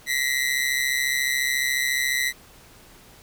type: ring-modulated tone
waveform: sawtooth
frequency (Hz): 1982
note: B6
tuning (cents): +6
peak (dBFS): -15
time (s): 0.06-2.33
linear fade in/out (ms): 50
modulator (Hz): 67.1
effects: pink hiss -50 dBFS RMS until 3.22 s